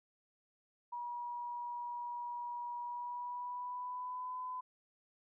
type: tone with pitch glide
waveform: sine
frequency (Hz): 962 to 1008.7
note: B5 to B5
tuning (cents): -46 to +36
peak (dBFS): -39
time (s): 0.92-4.61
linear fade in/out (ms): 10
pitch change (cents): +82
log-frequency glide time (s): 2.8-4.38
effects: none